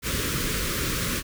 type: band-stop noise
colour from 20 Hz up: pink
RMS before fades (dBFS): -27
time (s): 0.02-1.23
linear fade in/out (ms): 50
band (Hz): 540 to 1100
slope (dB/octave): 48
effects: none